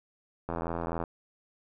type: click train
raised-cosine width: 1 ms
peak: -19 dBFS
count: 47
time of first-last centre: 0.49-1.038 s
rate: 83.9 Hz
effects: none